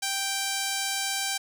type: tone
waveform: 5% pulse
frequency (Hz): 784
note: G5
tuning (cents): 0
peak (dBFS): -15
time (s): 0.02-1.38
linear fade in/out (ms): 10
effects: none